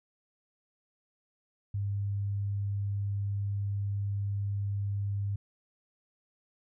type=tone; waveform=sine; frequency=100.5 Hz; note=G2; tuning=44 cents sharp; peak=-29 dBFS; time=1.74-5.36 s; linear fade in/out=5 ms; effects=none